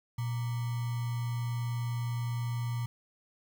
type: tone with sample-and-hold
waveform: sine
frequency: 119.4 Hz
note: A#2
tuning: 42 cents sharp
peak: -30 dBFS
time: 0.18-2.86 s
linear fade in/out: 5 ms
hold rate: 1050 Hz
effects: none